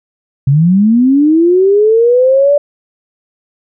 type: linear sweep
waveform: sine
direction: up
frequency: 130.4 to 586 Hz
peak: -5 dBFS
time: 0.47-2.58 s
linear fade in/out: 5 ms
effects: none